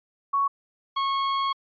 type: tone pair in turn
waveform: sine / 45% pulse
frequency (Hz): 1113 / 1095.1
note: C#6 / C#6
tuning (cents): +7 / -21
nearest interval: unison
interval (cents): 28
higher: first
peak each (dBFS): -20 / -23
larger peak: first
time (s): 0.33-0.48 / 0.96-1.53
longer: second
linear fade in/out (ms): 10
effects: resampled to 11025 Hz